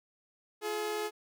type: tone pair together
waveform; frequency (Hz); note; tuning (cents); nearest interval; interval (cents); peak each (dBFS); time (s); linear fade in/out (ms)
sawtooth; 346.7 / 424.6; F4 / G#4; -13 / +38; major third; 351; -37 / -29; 0.61-1.11; 50
effects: none